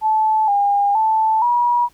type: tone with pitch steps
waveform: sine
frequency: 870 / 808 / 879 / 963 Hz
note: A5 / G#5 / A5 / B5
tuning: -20 / -48 / -2 / -44 cents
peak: -13 dBFS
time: 0.01-1.89 s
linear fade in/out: 50 ms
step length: 470 ms
effects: pink hiss -55 dBFS RMS until 1.93 s